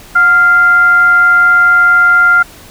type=tone with frequency modulation; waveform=sine; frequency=1396.9 Hz; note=F6; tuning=in tune; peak=-4 dBFS; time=0.15-2.43 s; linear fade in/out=10 ms; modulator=664 Hz; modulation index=0.25; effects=pink hiss -36 dBFS RMS until 2.7 s